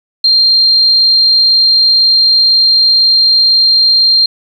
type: tone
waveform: sine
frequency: 4186 Hz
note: C8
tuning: in tune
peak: -5 dBFS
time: 0.24-4.26 s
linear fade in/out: 5 ms
effects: 7-bit